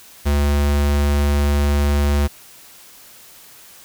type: tone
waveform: square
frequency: 72.1 Hz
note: D2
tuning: 31 cents flat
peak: -15 dBFS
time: 0.25-2.28 s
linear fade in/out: 20 ms
effects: white hiss -44 dBFS RMS until 3.84 s